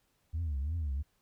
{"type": "tone with vibrato", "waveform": "sine", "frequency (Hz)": 75.4, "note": "D2", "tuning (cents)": 46, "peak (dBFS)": -29, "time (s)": [0.33, 1.03], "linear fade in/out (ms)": 20, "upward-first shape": "triangle", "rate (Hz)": 2.9, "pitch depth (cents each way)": 240, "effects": ["tanh soft clip ceiling -29 dBFS", "pink hiss -74 dBFS RMS until 1.21 s"]}